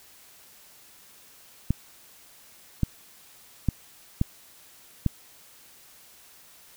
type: clicks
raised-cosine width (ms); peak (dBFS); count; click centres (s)
5; -9; 5; 1.706 / 2.833 / 3.687 / 4.214 / 5.063
effects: white hiss -53 dBFS RMS until 6.76 s